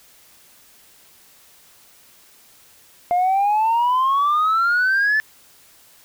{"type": "exponential sweep", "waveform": "sine", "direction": "up", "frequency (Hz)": [698.5, 1760], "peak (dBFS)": -13, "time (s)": [3.11, 5.2], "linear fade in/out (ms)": 0, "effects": ["tanh soft clip ceiling -13 dBFS", "white hiss -51 dBFS RMS until 6.04 s"]}